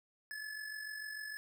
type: tone with amplitude modulation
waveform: square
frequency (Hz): 1719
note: A6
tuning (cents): -41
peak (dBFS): -40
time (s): 0.31-1.37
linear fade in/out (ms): 0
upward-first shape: sine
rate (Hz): 46.7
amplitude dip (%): 55
effects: none